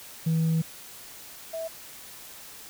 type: tone pair in turn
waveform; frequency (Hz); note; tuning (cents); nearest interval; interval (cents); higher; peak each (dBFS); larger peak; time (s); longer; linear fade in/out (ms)
sine; 162.1 / 651.8; E3 / E5; -29 / -20; 2 octaves; 2409; second; -19 / -30; first; 0.26-0.62 / 1.53-1.68; first; 10
effects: tanh soft clip ceiling -20 dBFS + white hiss -45 dBFS RMS until 2.69 s